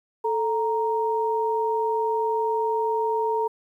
sine tone pair together, 440 / 932.3 Hz, A4 / A#5, 0 / 0 cents, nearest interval octave + minor second, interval 1300 cents, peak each -24 dBFS, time 0.24-3.48 s, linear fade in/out 10 ms, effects 10-bit

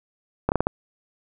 slowing click train, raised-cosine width 1 ms, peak -6 dBFS, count 5, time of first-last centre 0.49-0.669 s, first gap 29 ms, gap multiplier 1.3, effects none

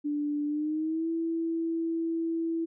sine tone with pitch glide, 293.7 to 329.7 Hz, D4 to E4, 0 to 0 cents, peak -27 dBFS, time 0.04-2.66 s, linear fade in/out 20 ms, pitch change +200 cents, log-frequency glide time 0.46-1.09 s, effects none

